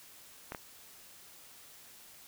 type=clicks; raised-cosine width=0.5 ms; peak=-24 dBFS; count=2; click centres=0.521 / 0.548 s; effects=white hiss -55 dBFS RMS until 2.27 s